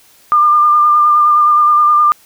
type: tone with vibrato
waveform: sine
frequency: 1200 Hz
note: D6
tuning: 37 cents sharp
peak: -6 dBFS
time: 0.32-2.12 s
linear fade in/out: 0 ms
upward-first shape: sine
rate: 9.6 Hz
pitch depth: 21 cents each way
effects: white hiss -47 dBFS RMS until 2.25 s